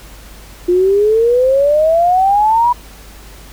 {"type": "exponential sweep", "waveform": "sine", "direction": "up", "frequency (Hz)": [349.4, 985], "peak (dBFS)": -8, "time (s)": [0.68, 2.73], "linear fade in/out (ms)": 10, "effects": ["added 50 Hz sine -36 dBFS peak until 3.52 s", "pink hiss -39 dBFS RMS until 3.52 s"]}